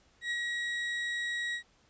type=tone with ADSR envelope; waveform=35% pulse; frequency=1906 Hz; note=A#6; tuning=38 cents sharp; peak=-28 dBFS; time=0.21-1.63 s; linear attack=97 ms; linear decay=45 ms; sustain=-2 dB; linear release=89 ms; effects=pink hiss -66 dBFS RMS until 1.89 s + resampled to 16000 Hz